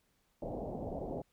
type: low-pass noise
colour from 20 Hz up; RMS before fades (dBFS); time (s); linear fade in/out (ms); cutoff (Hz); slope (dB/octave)
white; -40; 0.42-1.22; 5; 730; 48
effects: pink hiss -75 dBFS RMS until 1.32 s